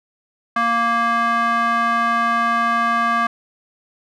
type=tone with band-pass filter; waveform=square; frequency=233.1 Hz; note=A#3; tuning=in tune; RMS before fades=-18 dBFS; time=0.56-3.27 s; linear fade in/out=5 ms; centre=1300 Hz; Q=3.4; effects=none